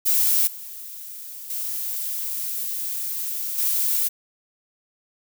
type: noise with level steps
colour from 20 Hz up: violet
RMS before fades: -19 / -37 / -28 / -22 dBFS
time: 0.05-4.09 s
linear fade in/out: 20 ms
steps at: 0.47 / 1.5 / 3.58 s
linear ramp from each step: 2 ms
effects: none